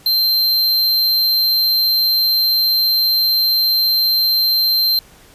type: tone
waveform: square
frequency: 4137 Hz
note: C8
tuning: 20 cents flat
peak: -13 dBFS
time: 0.06-4.99 s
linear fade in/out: 2 ms
effects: pink hiss -46 dBFS RMS until 5.34 s + resampled to 32000 Hz